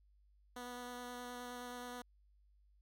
10% pulse tone with vibrato, 245.6 Hz, B3, 9 cents flat, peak -37 dBFS, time 0.56-2.02 s, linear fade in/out 5 ms, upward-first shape square, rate 9.5 Hz, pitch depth 9 cents each way, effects added 50 Hz sine -66 dBFS peak until 2.81 s

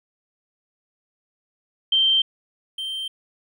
sine / triangle tone pair in turn, 3136 / 3136 Hz, G7 / G7, 0 / 0 cents, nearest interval unison, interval 0 cents, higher neither, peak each -15 / -25 dBFS, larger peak first, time 1.92-2.22 / 2.78-3.08 s, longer neither, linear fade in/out 5 ms, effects none

